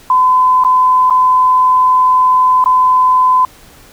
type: tone with dropouts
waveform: sine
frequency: 1016 Hz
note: B5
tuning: 49 cents sharp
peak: -6 dBFS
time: 0.1-3.45 s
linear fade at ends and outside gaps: 2 ms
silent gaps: 0.638-0.648 / 1.099-1.107 / 2.641-2.659 s
effects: pink hiss -41 dBFS RMS until 3.92 s